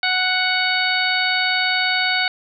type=harmonic tone with a mistuned harmonic; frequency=740 Hz; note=F#5; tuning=in tune; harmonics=1 / 2 / 3 / 4 / 5 / 6; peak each=-25 / -22 / -22 / -28 / -25 / -25 dBFS; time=0.03-2.28 s; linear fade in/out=2 ms; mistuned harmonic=5; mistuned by=+21 cents; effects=none

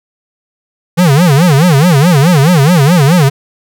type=tone with vibrato; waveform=square; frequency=157.1 Hz; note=D#3; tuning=17 cents sharp; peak=-5 dBFS; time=0.97-3.3 s; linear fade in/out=20 ms; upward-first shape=sine; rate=4.7 Hz; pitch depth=270 cents each way; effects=none

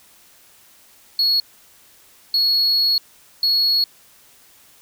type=tone bursts at uneven times; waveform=sine; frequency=4342 Hz; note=C#8; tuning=37 cents flat; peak=-12 dBFS; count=3; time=1.19-1.4 / 2.34-2.98 / 3.43-3.84 s; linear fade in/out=2 ms; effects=tanh soft clip ceiling -13 dBFS + white hiss -51 dBFS RMS until 4.81 s

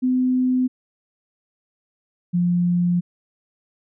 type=tone pair in turn; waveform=sine; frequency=254.4 / 175.73 Hz; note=C4 / F3; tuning=-48 / +11 cents; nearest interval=tritone; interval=641 cents; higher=first; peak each=-16 dBFS; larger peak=neither; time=0.02-0.68 / 2.33-3.01 s; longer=second; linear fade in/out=20 ms; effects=none

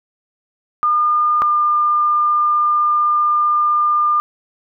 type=tone pair in turn; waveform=sine; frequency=1211 / 1202.6 Hz; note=D#6 / D6; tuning=-47 / +41 cents; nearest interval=unison; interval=12 cents; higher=first; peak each=-12 dBFS; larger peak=neither; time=0.83-1.42 / 1.42-4.2 s; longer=second; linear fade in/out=0 ms; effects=none

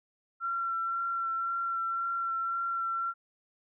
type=tone with vibrato; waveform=sine; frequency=1360 Hz; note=F6; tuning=46 cents flat; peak=-29 dBFS; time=0.4-3.14 s; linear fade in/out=50 ms; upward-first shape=sine; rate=1.9 Hz; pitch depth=13 cents each way; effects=none

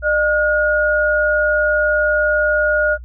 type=tone pair together; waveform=sine; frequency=605 / 1437 Hz; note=D#5 / F6; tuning=-49 / +49 cents; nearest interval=octave + minor third; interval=1498 cents; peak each=-16 / -15 dBFS; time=0.02-2.98 s; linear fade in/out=50 ms; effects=noise-tail reverb RT60 0.1 s tail -25 dB re dry + added 60 Hz sine -31 dBFS peak until 3.04 s

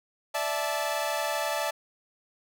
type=chord; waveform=sawtooth; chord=D suspended second; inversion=none; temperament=equal with one note detuned; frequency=587.3 / 659.3 / 871.9 Hz; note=D5 / E5 / A5; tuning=0 / 0 / -16 cents; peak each=-28 dBFS; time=0.34-1.71 s; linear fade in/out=10 ms; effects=none

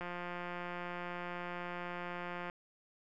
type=click train; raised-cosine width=0.5 ms; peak=-27 dBFS; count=439; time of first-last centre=0.01-2.499 s; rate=176 Hz; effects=none

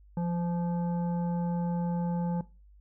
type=tone with frequency modulation; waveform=sine; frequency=173.8 Hz; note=F3; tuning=8 cents flat; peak=-27 dBFS; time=0.17-2.41 s; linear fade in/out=2 ms; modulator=689 Hz; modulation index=0.45; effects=noise-tail reverb RT60 0.3 s tail -19 dB re dry + added 50 Hz sine -53 dBFS peak until 2.8 s

